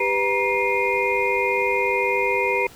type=tone cluster; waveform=sine; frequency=395.6 / 497.6 / 947 / 2112 / 2452 Hz; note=G4 / B4 / A#5 / C7 / D#7; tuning=+16 / +13 / +27 / +16 / -26 cents; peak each=-25 dBFS; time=0-2.67 s; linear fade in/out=5 ms; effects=pink hiss -46 dBFS RMS until 2.75 s